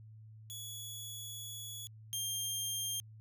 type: tone pair in turn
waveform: 15% pulse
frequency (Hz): 3386 / 3198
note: G#7 / G7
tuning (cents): +33 / +34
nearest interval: minor second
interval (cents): 99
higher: first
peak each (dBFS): -36 / -28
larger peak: second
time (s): 0.5-1.87 / 2.13-3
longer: first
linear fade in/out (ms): 0
effects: added 109 Hz sine -51 dBFS peak until 3.2 s